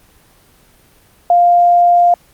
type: tone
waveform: sine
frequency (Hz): 700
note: F5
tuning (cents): +4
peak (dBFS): -6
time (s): 1.3-2.14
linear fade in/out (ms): 2
effects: pink hiss -49 dBFS RMS until 2.33 s + Opus 24 kbps